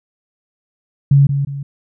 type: tone with echo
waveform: sine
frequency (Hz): 140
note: C#3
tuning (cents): +18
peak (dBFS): -6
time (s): 1.11-1.27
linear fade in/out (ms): 5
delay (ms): 180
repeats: 2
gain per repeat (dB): -8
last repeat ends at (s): 1.63
effects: none